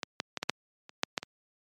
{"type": "clicks", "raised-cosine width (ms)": 0.2, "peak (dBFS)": [-14, -11, -15, -13, -7, -29, -7, -10, -21], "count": 9, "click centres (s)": [0.032, 0.201, 0.373, 0.43, 0.496, 0.894, 1.034, 1.178, 1.23], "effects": ["high-pass 150 Hz 12 dB/octave", "MP3 96 kbps"]}